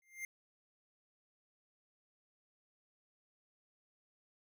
square tone with exponential growth, 2100 Hz, C7, 6 cents sharp, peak -38 dBFS, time 0.02-0.25 s, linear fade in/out 2 ms, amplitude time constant 49 ms, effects none

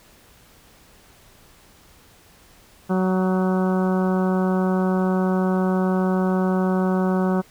harmonic tone with a mistuned harmonic, 186.4 Hz, F#3, 13 cents sharp, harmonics 1 / 2 / 3 / 4 / 5 / 6 / 7 / 8, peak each -19 / -25 / -29 / -31 / -33 / -35 / -36 / -37 dBFS, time 2.89-7.42 s, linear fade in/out 20 ms, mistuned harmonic 7, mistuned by -34 cents, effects pink hiss -52 dBFS RMS until 7.5 s

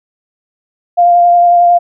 sine tone with vibrato, 698.5 Hz, F5, in tune, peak -4 dBFS, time 0.97-1.79 s, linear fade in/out 20 ms, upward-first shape sine, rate 11 Hz, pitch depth 14 cents each way, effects none

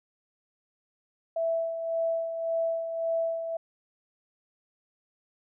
sine tone with tremolo, 660 Hz, E5, 2 cents sharp, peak -24 dBFS, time 1.36-3.57 s, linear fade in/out 5 ms, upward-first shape sine, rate 1.8 Hz, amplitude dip 55%, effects none

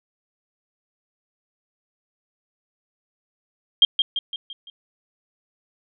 sine tone with echo, 3209 Hz, G7, 40 cents sharp, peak -9 dBFS, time 3.82-3.85 s, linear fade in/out 2 ms, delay 170 ms, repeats 5, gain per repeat -6 dB, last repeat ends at 4.7 s, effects none

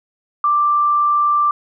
sine tone, 1178 Hz, D6, 5 cents sharp, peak -12 dBFS, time 0.44-1.51 s, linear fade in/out 2 ms, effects none

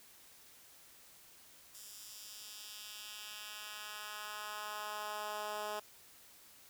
10% pulse tone with high-pass filter sweep, 210.4 Hz, G#3, 23 cents sharp, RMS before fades -45 dBFS, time 1.74-5.8 s, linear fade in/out 10 ms, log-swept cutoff 6900 to 540 Hz, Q 1.1, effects white hiss -60 dBFS RMS until 6.69 s

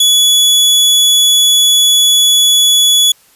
sawtooth tone, 3400 Hz, G#7, 40 cents sharp, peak -3 dBFS, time 0-3.12 s, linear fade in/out 5 ms, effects white hiss -48 dBFS RMS until 3.35 s + resampled to 32000 Hz

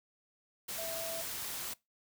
sine tone in noise, 659.3 Hz, E5, in tune, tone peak -39 dBFS, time 0.78-1.22 s, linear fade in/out 10 ms, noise white, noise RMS -40 dBFS, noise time 0.68-1.74 s, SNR -2 dB, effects noise-tail reverb RT60 0.2 s tail -22 dB re dry

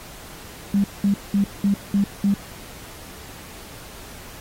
sine tone bursts, 200 Hz, G3, 35 cents sharp, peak -15 dBFS, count 6, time 0.74-2.34 s, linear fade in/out 2 ms, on 100 ms, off 200 ms, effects pink hiss -41 dBFS RMS until 4.4 s + AAC 48 kbps

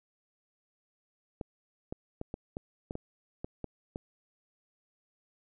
clicks, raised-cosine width 2 ms, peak -23 dBFS, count 10, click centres 1.412 / 1.925 / 2.214 / 2.341 / 2.569 / 2.909 / 2.954 / 3.445 / 3.643 / 3.959 s, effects none

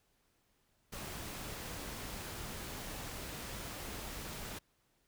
pink noise, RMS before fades -44 dBFS, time 0.92-4.59 s, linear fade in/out 10 ms, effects pink hiss -75 dBFS RMS until 5.07 s

